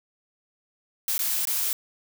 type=noise with dropouts; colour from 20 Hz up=blue; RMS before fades=-26 dBFS; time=1.08-1.73 s; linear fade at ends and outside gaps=1 ms; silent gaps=1.18-1.191 / 1.453-1.472 s; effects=none